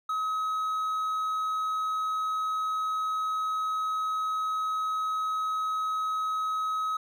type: tone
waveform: triangle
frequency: 1275 Hz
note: D#6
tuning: 42 cents sharp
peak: -25 dBFS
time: 0.09-6.97 s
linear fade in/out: 5 ms
effects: none